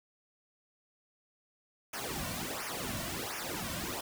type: noise with flanger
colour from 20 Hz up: pink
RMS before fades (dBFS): -38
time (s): 1.93-4.01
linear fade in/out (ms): 5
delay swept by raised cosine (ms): 0.24 to 2.44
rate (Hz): 1.4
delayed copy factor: -0.9
effects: none